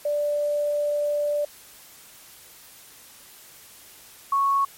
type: tone pair in turn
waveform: sine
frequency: 587.3 / 1106.1 Hz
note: D5 / C#6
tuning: 0 / -4 cents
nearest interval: major seventh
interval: 1096 cents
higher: second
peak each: -21 / -18 dBFS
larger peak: second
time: 0.05-1.45 / 4.32-4.65 s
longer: first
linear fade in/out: 5 ms
effects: white hiss -48 dBFS RMS until 4.77 s + MP3 64 kbps